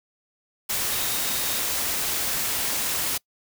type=tone in noise; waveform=sine; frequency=3729 Hz; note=A#7; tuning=in tune; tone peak=-36 dBFS; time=0.91-1.6 s; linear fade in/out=10 ms; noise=white; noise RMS=-26 dBFS; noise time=0.69-3.18 s; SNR=-13 dB; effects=noise-tail reverb RT60 0.1 s tail -25 dB re dry